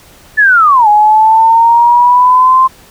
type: linear two-way sweep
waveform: sine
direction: down then up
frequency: 1760 to 830.6 to 1050 Hz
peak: -3 dBFS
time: 0.37-2.68 s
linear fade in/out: 20 ms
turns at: 0.88 s
effects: pink hiss -40 dBFS RMS until 2.9 s